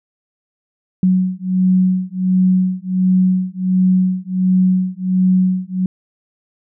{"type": "beating tone pair", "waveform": "sine", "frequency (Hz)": [184.4, 185.8], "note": ["F#3", "F#3"], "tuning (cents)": [-6, 7], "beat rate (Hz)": 1.4, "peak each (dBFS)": -15, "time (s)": [1.03, 5.86], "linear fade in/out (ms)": 2, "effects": []}